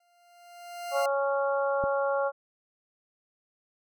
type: tone with exponential growth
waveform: 40% pulse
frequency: 698.5 Hz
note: F5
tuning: in tune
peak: -27 dBFS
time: 0-1.06 s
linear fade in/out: 5 ms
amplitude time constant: 230 ms
type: harmonic tone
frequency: 277.2 Hz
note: C#4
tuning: in tune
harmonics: 2 / 3 / 4 / 5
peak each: -26 / -33 / -34 / -34 dBFS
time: 0.91-2.32 s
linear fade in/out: 50 ms
type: click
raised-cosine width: 3 ms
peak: -23 dBFS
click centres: 1.839 s
effects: none